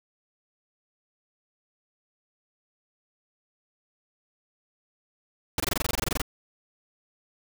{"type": "noise bursts", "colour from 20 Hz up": "pink", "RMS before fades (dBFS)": -26, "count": 15, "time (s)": [5.58, 6.217], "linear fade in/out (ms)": 2, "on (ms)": 21, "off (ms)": 23, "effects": []}